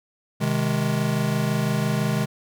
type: chord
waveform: square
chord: Ab major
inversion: first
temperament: just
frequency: 129.78 / 155.74 / 207.7 Hz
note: C3 / Eb3 / Ab3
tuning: -14 / +2 / 0 cents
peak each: -26 dBFS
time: 0.4-2.26 s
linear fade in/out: 20 ms
effects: none